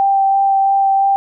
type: tone with vibrato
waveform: sine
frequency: 784 Hz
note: G5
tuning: in tune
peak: -10 dBFS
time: 0-1.16 s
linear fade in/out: 0 ms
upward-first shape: sine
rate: 3 Hz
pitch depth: 9 cents each way
effects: none